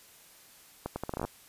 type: accelerating click train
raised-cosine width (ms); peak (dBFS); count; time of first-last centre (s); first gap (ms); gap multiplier
1; -19; 11; 0.86-1.25; 100; 0.76
effects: white hiss -56 dBFS RMS until 1.48 s + resampled to 32000 Hz